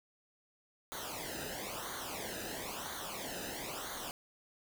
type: noise with flanger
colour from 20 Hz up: pink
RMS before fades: -42 dBFS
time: 0.92-4.11 s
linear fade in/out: 0 ms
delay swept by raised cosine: 0.38 to 0.91 ms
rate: 1 Hz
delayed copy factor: -0.8
effects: none